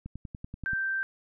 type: click train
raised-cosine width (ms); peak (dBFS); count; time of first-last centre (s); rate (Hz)
5; -26; 8; 0.06-0.733; 10.4
type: tone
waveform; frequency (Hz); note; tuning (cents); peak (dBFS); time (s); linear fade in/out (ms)
sine; 1565; G6; -3; -27; 0.66-1.03; 0
effects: none